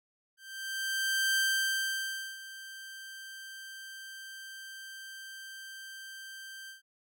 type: tone with ADSR envelope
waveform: sawtooth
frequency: 1568 Hz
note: G6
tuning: in tune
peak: -22 dBFS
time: 0.37-6.82 s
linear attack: 1000 ms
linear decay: 1000 ms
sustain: -18 dB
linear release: 130 ms
effects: none